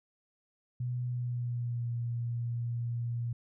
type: tone with pitch glide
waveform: sine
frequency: 123.47 to 118.51 Hz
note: B2 to A#2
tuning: 0 to +29 cents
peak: -31 dBFS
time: 0.8-3.33 s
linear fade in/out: 5 ms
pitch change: -71 cents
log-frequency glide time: 1.05-1.92 s
effects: none